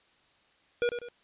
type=tone with echo; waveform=square; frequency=480 Hz; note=B4; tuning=49 cents flat; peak=-25 dBFS; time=0.82-0.89 s; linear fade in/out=0 ms; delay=98 ms; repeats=2; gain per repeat=-8 dB; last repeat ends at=1.086 s; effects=white hiss -65 dBFS RMS until 1.23 s + resampled to 8000 Hz